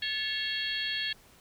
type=harmonic tone with a mistuned harmonic; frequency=546 Hz; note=C#5; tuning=26 cents flat; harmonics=3 / 4 / 5 / 6 / 7 / 8; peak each=-35 / -42 / -38 / -34 / -43 / -37 dBFS; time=0.02-1.13 s; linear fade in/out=5 ms; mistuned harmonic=3; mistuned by=+96 cents; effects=pink hiss -58 dBFS RMS until 1.4 s